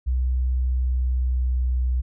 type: tone with pitch glide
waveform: sine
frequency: 63.2 to 62.55 Hz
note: B1 to B1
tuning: +41 to +23 cents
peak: -19 dBFS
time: 0.06-2.02 s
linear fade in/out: 20 ms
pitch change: -18 cents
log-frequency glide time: 0.62-1.86 s
effects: none